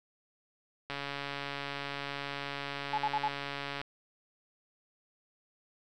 click train, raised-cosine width 0.3 ms, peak -21 dBFS, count 412, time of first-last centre 0.9-3.815 s, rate 141 Hz
sine tone bursts, 855 Hz, A5, 50 cents flat, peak -27 dBFS, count 4, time 2.93-3.282 s, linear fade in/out 5 ms, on 49 ms, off 52 ms
effects none

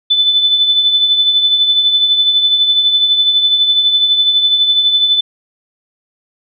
sine tone with tremolo, 3507 Hz, A7, 6 cents flat, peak -6 dBFS, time 0.1-5.21 s, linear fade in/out 10 ms, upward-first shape triangle, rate 12 Hz, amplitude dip 55%, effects none

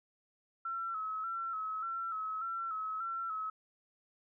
sine tone with vibrato, 1318.5 Hz, E6, in tune, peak -35 dBFS, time 0.65-3.5 s, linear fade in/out 5 ms, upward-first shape square, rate 1.7 Hz, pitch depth 43 cents each way, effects none

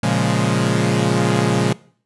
sawtooth chord, Bb minor seventh, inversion none, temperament equal, 116.54 / 138.59 / 174.61 / 207.7 Hz, Bb2 / Db3 / F3 / Ab3, 0 / 0 / 0 / 0 cents, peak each -17 dBFS, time 0.03-1.73 s, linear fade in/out 5 ms, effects noise-tail reverb RT60 0.5 s tail -21 dB re dry + resampled to 24000 Hz

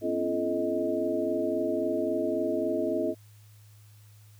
sine tone cluster, 252.1 / 275.8 / 339.4 / 432.1 / 628 Hz, B3 / C#4 / F4 / A4 / D#5, +36 / -9 / -49 / -31 / +16 cents, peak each -36 / -34 / -30 / -33 / -30 dBFS, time 0.01-3.15 s, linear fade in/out 50 ms, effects added 105 Hz sine -51 dBFS peak until 4.39 s + white hiss -62 dBFS RMS until 4.39 s

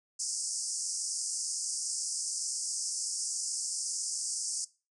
white band-pass noise, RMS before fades -35 dBFS, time 0.19-4.65 s, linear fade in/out 10 ms, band 4900 to 9400 Hz, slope 96 dB/octave, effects noise-tail reverb RT60 0.3 s tail -20 dB re dry

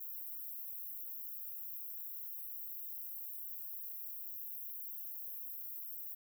white high-pass noise, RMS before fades -45 dBFS, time 0-6.15 s, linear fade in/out 10 ms, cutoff 12000 Hz, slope 96 dB/octave, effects none

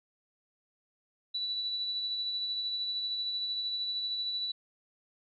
sine tone with tremolo, 3951 Hz, B7, in tune, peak -30 dBFS, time 1.34-4.52 s, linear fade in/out 10 ms, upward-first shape sine, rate 13 Hz, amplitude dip 30%, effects none

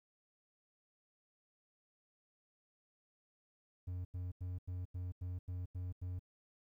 triangle tone bursts, 90.1 Hz, F#2, 45 cents flat, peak -37 dBFS, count 9, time 3.87-6.194 s, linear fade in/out 10 ms, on 180 ms, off 88 ms, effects 13-bit

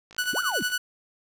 click train, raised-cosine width 0.2 ms, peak -29 dBFS, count 34, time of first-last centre 0.11-0.72 s, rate 54.1 Hz
sawtooth tone with tremolo, 1480 Hz, F#6, in tune, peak -19 dBFS, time 0.18-0.78 s, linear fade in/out 5 ms, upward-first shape sine, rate 11 Hz, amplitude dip 70%
sine linear two-way sweep, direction up then down, 137.5 to 1554 to 137.5 Hz, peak -28 dBFS, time 0.33-0.63 s, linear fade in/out 5 ms, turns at 0.41 s
effects none

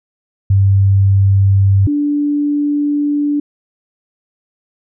sine tone pair in turn, 98 / 291.6 Hz, G2 / D4, 0 / -12 cents, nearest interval octave + perfect fifth, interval 1888 cents, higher second, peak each -7 / -12 dBFS, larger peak first, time 0.5-1.87 / 1.87-3.4 s, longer second, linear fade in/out 5 ms, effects none

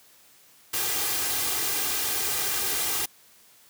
white noise with comb filter, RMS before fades -27 dBFS, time 0.73-3.06 s, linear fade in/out 10 ms, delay 2.5 ms, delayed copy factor +0.6, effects white hiss -56 dBFS RMS until 3.69 s + high-pass 80 Hz 12 dB/octave

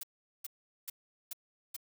blue noise bursts, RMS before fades -40 dBFS, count 5, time 0.01-1.765 s, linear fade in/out 5 ms, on 23 ms, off 410 ms, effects none

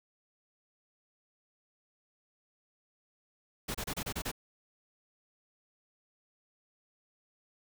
pink noise bursts, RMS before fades -36 dBFS, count 7, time 3.68-4.316 s, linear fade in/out 10 ms, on 66 ms, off 29 ms, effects none

